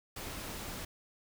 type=noise; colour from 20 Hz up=pink; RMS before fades=-42 dBFS; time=0.16-0.85 s; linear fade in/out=5 ms; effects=none